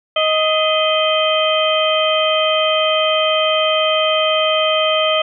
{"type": "harmonic tone with a mistuned harmonic", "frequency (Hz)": 626, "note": "D#5", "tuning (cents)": 10, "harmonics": [1, 2, 3, 4, 5], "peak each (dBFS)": [-16, -20, -27, -24, -18], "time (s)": [0.16, 5.22], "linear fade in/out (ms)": 5, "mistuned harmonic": 3, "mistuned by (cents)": 140, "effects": []}